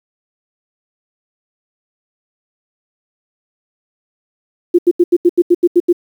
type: tone bursts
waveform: sine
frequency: 349.8 Hz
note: F4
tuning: 3 cents sharp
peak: -5 dBFS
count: 10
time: 4.74-5.929 s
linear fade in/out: 10 ms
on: 46 ms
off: 81 ms
effects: 7-bit